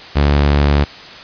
sawtooth tone, 72 Hz, D2, 34 cents flat, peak -6 dBFS, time 0.15-0.85 s, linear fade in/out 20 ms, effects white hiss -34 dBFS RMS until 1.23 s + resampled to 11025 Hz

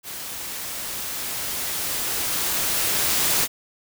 white noise with level ramp, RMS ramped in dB -34 to -20 dBFS, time 0.03-3.48 s, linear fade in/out 50 ms, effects none

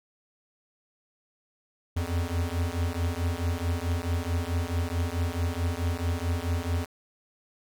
square beating tone pair, 83.3 / 87.9 Hz, E2 / F2, +19 / +12 cents, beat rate 4.6 Hz, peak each -30 dBFS, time 1.96-6.86 s, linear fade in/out 10 ms, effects none

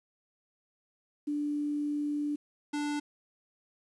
sine / square tone pair in turn, 293.7 / 293.7 Hz, D4 / D4, 0 / 0 cents, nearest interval unison, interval 0 cents, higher neither, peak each -29 / -31 dBFS, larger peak first, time 1.27-2.36 / 2.73-3 s, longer first, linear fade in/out 10 ms, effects resampled to 22050 Hz + 10-bit

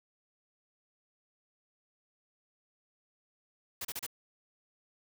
white noise bursts, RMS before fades -38 dBFS, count 4, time 3.81-4.065 s, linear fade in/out 5 ms, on 39 ms, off 33 ms, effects none

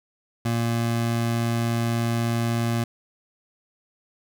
25% pulse tone, 116.54 Hz, A#2, in tune, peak -18 dBFS, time 0.45-2.84 s, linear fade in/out 5 ms, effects none

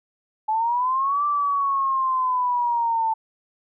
sine linear two-way sweep, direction up then down, 856 to 1174.7 to 885 Hz, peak -19 dBFS, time 0.48-3.14 s, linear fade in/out 10 ms, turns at 1.25 s, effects none

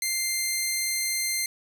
10% pulse tone, 2093 Hz, C7, in tune, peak -16 dBFS, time 0.02-1.46 s, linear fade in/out 2 ms, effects 9-bit

